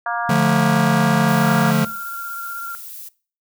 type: harmonic tone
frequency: 235.4 Hz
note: A#3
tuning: 17 cents sharp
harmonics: 3 / 4 / 5 / 6 / 7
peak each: -25 / -26 / -27 / -28 / -28 dBFS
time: 0.06-1.71 s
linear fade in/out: 2 ms
type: chord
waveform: square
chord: D minor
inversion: none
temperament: just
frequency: 146.83 / 176.2 / 220.2 Hz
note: D3 / F3 / A3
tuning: 0 / +16 / +2 cents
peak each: -20 dBFS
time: 0.29-1.85 s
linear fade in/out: 5 ms
type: noise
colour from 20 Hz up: violet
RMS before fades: -35 dBFS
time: 1.28-3.09 s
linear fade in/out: 10 ms
type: tone with vibrato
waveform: sine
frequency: 1384 Hz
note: F6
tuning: 16 cents flat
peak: -27 dBFS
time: 1.43-2.75 s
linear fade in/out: 0 ms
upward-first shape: sine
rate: 16 Hz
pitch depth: 17 cents each way
effects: noise-tail reverb RT60 0.4 s tail -21 dB re dry